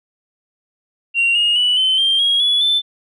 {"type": "tone with pitch steps", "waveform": "sine", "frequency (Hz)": [2757, 2856, 2958, 3064, 3174, 3288, 3406, 3528], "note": ["F7", "F7", "F#7", "G7", "G7", "G#7", "G#7", "A7"], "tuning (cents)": [-23, 38, -1, -40, 21, -18, 43, 4], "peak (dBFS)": -11, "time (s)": [1.14, 2.82], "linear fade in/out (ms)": 50, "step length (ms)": 210, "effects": ["tanh soft clip ceiling -9 dBFS"]}